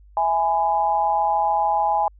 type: tone with amplitude modulation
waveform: sine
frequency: 830.6 Hz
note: G#5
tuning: in tune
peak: -13 dBFS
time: 0.17-2.08 s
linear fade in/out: 2 ms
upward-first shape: sine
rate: 173 Hz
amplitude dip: 90%
effects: added 50 Hz sine -46 dBFS peak until 2.19 s